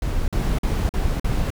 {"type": "noise bursts", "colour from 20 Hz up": "brown", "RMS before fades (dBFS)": -21, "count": 5, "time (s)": [0.02, 1.504], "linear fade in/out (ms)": 2, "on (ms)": 260, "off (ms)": 46, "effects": []}